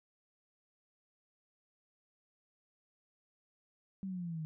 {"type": "exponential sweep", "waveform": "sine", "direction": "down", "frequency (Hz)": [196, 154.3], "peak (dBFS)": -37, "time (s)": [4.03, 4.45], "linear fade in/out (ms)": 0, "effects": []}